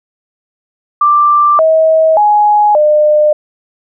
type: tone with pitch steps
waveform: sine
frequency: 1179 / 639 / 836 / 603 Hz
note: D6 / D#5 / G#5 / D5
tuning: +6 / +46 / +11 / +46 cents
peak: -5 dBFS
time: 1.01-3.33 s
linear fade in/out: 5 ms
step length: 580 ms
effects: none